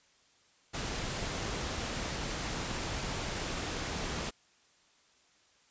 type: noise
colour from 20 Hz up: pink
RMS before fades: -36 dBFS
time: 0.73-4.31 s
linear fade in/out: 20 ms
effects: white hiss -66 dBFS RMS until 5.7 s + resampled to 16000 Hz